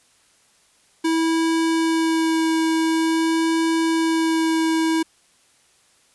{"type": "tone with vibrato", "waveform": "square", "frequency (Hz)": 324.9, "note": "E4", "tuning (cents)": -25, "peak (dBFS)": -18, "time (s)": [1.04, 5.03], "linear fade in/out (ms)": 10, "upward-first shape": "sine", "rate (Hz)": 0.47, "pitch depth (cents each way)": 10, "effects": ["white hiss -58 dBFS RMS until 6.14 s", "resampled to 24000 Hz"]}